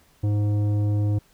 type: tone with tanh clipping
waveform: triangle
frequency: 103.83 Hz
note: G#2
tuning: in tune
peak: -21 dBFS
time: 0.23-1.19 s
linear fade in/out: 10 ms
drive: 15 dB
effects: pink hiss -59 dBFS RMS until 1.33 s